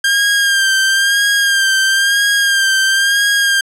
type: tone with vibrato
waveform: sawtooth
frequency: 1599 Hz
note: G6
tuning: 34 cents sharp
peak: -7 dBFS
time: 0.04-3.61 s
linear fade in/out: 5 ms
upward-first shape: sine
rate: 1 Hz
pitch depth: 41 cents each way
effects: low-pass 11000 Hz 12 dB/octave